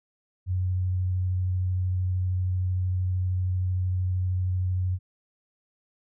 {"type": "tone with vibrato", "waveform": "sine", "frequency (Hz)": 91.8, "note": "F#2", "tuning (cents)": -13, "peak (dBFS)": -23, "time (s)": [0.46, 4.99], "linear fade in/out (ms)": 50, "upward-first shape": "sine", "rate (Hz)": 13, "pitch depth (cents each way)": 11, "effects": []}